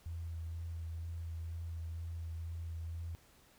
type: tone with vibrato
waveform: sine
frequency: 82.9 Hz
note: E2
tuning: 10 cents sharp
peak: -39 dBFS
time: 0.06-3.15 s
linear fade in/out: 0 ms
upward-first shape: sine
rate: 2.1 Hz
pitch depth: 19 cents each way
effects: pink hiss -65 dBFS RMS until 3.58 s